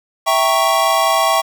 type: chord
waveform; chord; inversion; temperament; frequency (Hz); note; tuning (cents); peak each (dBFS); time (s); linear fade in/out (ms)
square; E diminished seventh; none; equal; 659.3 / 784 / 932.3 / 1108.7; E5 / G5 / Bb5 / Db6; 0 / 0 / 0 / 0; -18 / -19 / -23 / -17; 0.26-1.42; 20
effects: 8-bit